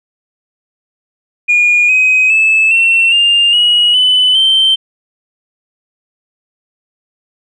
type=tone with pitch steps; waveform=sine; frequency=2435 / 2522 / 2613 / 2706 / 2804 / 2904 / 3008 / 3116 Hz; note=D#7 / D#7 / E7 / E7 / F7 / F#7 / F#7 / G7; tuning=-38 / +23 / -16 / +45 / +6 / -33 / +28 / -11 cents; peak=-5 dBFS; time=1.48-4.76 s; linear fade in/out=20 ms; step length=410 ms; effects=tanh soft clip ceiling -3 dBFS